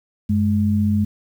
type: tone pair together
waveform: sine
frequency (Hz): 94.7 / 210.1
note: F#2 / G#3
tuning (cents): +41 / +20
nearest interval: octave + major second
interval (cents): 1379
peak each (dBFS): -19 / -17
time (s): 0.29-1.05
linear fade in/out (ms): 10
effects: 8-bit